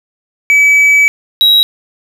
triangle tone pair in turn, 2289 / 3850 Hz, D7 / B7, -45 / -45 cents, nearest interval major sixth, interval 900 cents, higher second, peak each -3 dBFS, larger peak neither, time 0.5-1.08 / 1.41-1.63 s, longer first, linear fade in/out 0 ms, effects none

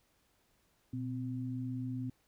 sine tone pair together, 121.31 / 256.9 Hz, B2 / C4, -31 / -32 cents, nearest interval octave + minor second, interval 1299 cents, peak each -38 / -38 dBFS, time 0.93-2.1 s, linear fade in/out 5 ms, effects pink hiss -73 dBFS RMS until 2.27 s

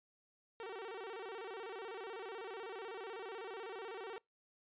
sawtooth tone with vibrato, 417.8 Hz, G#4, 10 cents sharp, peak -40 dBFS, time 0.6-4.18 s, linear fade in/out 0 ms, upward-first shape square, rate 16 Hz, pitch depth 160 cents each way, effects noise-tail reverb RT60 0.2 s tail -26 dB re dry + resampled to 8000 Hz

